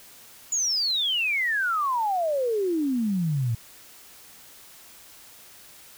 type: exponential sweep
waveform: sine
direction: down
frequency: 7000 to 110 Hz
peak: -22 dBFS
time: 0.52-3.55 s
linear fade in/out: 5 ms
effects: white hiss -49 dBFS RMS until 5.97 s